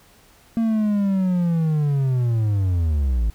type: linear sweep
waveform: triangle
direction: down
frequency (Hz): 230 to 52.4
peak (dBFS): -15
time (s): 0.57-3.3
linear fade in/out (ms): 0
effects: pink hiss -53 dBFS RMS until 3.34 s